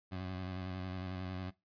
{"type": "tone with vibrato", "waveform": "20% pulse", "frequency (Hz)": 92.5, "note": "F#2", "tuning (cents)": 0, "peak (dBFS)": -34, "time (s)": [0.11, 1.51], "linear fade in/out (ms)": 20, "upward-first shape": "square", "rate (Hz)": 11, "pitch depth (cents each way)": 29, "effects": ["noise-tail reverb RT60 0.2 s tail -19 dB re dry", "resampled to 11025 Hz"]}